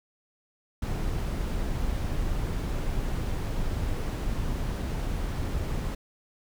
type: noise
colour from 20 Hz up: brown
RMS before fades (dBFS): -29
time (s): 0.82-5.95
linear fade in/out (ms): 5
effects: none

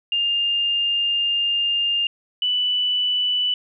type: tone pair in turn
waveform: sine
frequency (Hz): 2809 / 2976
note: F7 / F#7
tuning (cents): +9 / +9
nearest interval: minor second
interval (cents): 100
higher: second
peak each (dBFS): -18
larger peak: neither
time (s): 0.12-2.07 / 2.42-3.54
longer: first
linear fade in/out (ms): 2
effects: none

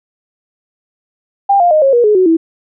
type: tone with pitch steps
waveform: sine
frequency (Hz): 796 / 701 / 617.4 / 543.7 / 478.8 / 421.7 / 371.3 / 327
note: G5 / F5 / D#5 / C#5 / A#4 / G#4 / F#4 / E4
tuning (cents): +26 / +6 / -14 / -34 / +46 / +26 / +6 / -14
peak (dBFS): -6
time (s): 1.49-2.37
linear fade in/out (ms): 10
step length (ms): 110
effects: none

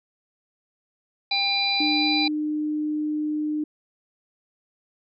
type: harmonic tone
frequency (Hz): 798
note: G5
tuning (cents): +31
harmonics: 1 / 3 / 5 / 6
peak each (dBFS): -29 / -26 / -23 / -31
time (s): 1.31-2.28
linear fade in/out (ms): 5
type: tone with pitch glide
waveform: sine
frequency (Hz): 300.5 to 302.9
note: D4 to D#4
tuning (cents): +40 to -46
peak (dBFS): -23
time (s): 1.8-3.64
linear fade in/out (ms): 5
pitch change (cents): +14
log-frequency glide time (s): 1.96-2.09
effects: none

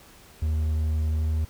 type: tone with pitch glide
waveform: triangle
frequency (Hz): 77.78 to 78.5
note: D#2 to D#2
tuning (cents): 0 to +16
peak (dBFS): -20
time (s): 0.42-1.45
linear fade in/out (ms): 5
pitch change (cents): +16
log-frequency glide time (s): 1.09-1.32
effects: pink hiss -51 dBFS RMS until 1.49 s

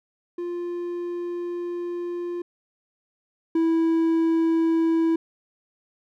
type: tone pair in turn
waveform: triangle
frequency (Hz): 349.2 / 327.9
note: F4 / E4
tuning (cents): 0 / -9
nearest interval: minor second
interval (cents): 109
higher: first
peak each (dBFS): -25 / -16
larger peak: second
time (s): 0.38-2.42 / 3.55-5.16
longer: first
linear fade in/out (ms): 5
effects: none

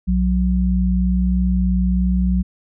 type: tone pair together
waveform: sine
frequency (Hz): 60.94 / 184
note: B1 / F#3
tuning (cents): -22 / -9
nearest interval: octave + perfect fifth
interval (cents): 1913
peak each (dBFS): -17 / -17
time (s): 0.07-2.43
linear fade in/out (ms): 20
effects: none

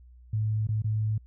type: tone with dropouts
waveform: sine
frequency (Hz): 108.1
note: A2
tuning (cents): -30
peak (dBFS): -24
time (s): 0.33-1.18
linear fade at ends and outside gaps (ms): 5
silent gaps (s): 0.671-0.688 / 0.821-0.843
effects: added 61 Hz sine -49 dBFS peak until 1.26 s

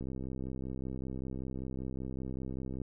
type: click train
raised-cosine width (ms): 3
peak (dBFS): -27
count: 184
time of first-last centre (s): 0.01-2.817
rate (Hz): 65.2
effects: none

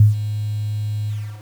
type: tone with ADSR envelope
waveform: sine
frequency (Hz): 105.6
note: G#2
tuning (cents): +29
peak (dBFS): -5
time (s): 0-1.44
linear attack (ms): 4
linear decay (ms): 140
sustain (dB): -15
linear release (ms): 350
effects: 7-bit

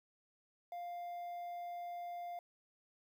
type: tone with quantisation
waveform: triangle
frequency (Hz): 700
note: F5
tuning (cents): +4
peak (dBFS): -40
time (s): 0.72-2.39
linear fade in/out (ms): 2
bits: 11
effects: none

